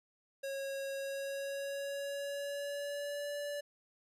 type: tone with pitch glide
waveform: square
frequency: 547 to 579.2 Hz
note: C#5 to D5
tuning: -23 to -24 cents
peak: -38 dBFS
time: 0.43-3.61 s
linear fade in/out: 10 ms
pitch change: +99 cents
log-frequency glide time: 0.95-3.32 s
effects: resampled to 32000 Hz